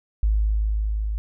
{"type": "tone with level ramp", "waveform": "sine", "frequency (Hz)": 52.9, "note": "G#1", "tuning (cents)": 33, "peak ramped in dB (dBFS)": [-16, -23], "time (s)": [0.23, 1.18], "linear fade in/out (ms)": 0, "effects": []}